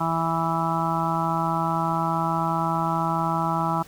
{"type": "harmonic tone", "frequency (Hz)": 164.7, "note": "E3", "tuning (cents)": -1, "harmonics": [1, 2, 4, 5, 6, 7, 8], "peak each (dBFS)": [-27, -32, -32, -28, -28, -32, -29], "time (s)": [0, 3.83], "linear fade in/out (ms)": 10, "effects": ["pink hiss -48 dBFS RMS until 3.87 s"]}